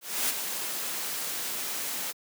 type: noise with ADSR envelope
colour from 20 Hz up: white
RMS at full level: -26 dBFS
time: 0.01-2.13 s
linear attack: 280 ms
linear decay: 24 ms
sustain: -7 dB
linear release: 27 ms
effects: high-pass 200 Hz 12 dB/octave